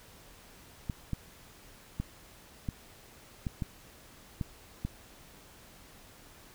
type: clicks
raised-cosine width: 5 ms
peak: -20 dBFS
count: 8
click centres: 0.898 / 1.133 / 2 / 2.688 / 3.468 / 3.622 / 4.412 / 4.85 s
effects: pink hiss -55 dBFS RMS until 6.54 s